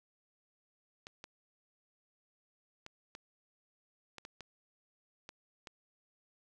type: clicks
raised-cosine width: 0.2 ms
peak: -29 dBFS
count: 9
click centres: 1.069 / 1.241 / 2.864 / 3.151 / 4.183 / 4.251 / 4.407 / 5.291 / 5.672 s
effects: none